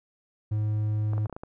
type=tone; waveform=triangle; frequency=106.6 Hz; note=G#2; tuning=46 cents sharp; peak=-22 dBFS; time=0.51-1.27 s; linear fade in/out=10 ms
type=clicks; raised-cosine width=1 ms; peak=-24 dBFS; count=7; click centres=1.134 / 1.18 / 1.258 / 1.297 / 1.327 / 1.365 / 1.435 s
effects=none